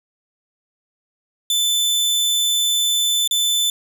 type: tone with dropouts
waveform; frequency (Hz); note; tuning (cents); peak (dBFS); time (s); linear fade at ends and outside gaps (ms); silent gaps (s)
sawtooth; 3520; A7; 0; -13; 1.5-3.7; 2; 3.276-3.31
effects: none